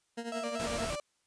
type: tone with tremolo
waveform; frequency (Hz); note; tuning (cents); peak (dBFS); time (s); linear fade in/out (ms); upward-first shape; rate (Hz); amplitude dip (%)
20% pulse; 233.1; A#3; 0; -29; 0.17-0.87; 10; triangle; 11; 80
type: tone with vibrato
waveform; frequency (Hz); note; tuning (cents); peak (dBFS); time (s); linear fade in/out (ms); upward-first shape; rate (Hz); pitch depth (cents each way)
35% pulse; 623; D#5; +2; -34; 0.32-1; 2; square; 4.3; 100
type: noise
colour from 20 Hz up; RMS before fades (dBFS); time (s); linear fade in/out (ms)
pink; -38; 0.59-0.96; 10
effects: white hiss -75 dBFS RMS until 1.26 s + resampled to 22050 Hz